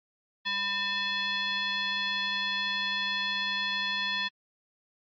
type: tone with frequency modulation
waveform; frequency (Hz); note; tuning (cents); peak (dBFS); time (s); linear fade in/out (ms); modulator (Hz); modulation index
sine; 2605; E7; -21; -27; 0.45-4.29; 20; 802; 1.8
effects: MP3 32 kbps